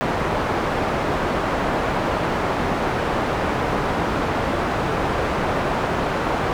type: low-pass noise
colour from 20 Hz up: white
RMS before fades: -22 dBFS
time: 0.01-6.53 s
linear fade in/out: 0 ms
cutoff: 1000 Hz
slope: 12 dB/octave
effects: none